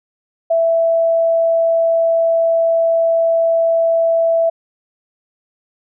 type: tone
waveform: sine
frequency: 662 Hz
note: E5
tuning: 7 cents sharp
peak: -11 dBFS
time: 0.5-4.5 s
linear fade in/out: 10 ms
effects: none